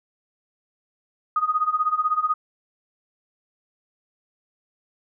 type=tone with tremolo; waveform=sine; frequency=1244.5 Hz; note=D#6; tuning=in tune; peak=-16 dBFS; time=1.36-2.34 s; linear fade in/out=2 ms; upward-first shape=sine; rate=16 Hz; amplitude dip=85%; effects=none